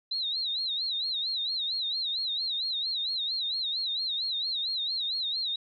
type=tone with vibrato; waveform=sine; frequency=3951 Hz; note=B7; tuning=in tune; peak=-28 dBFS; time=0.11-5.56 s; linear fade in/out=5 ms; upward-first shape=sine; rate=4.4 Hz; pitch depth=140 cents each way; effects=none